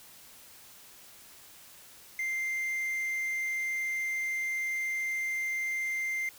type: tone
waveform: triangle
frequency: 2093 Hz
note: C7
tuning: in tune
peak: -28 dBFS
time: 2.19-6.29 s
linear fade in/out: 2 ms
effects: white hiss -53 dBFS RMS until 6.38 s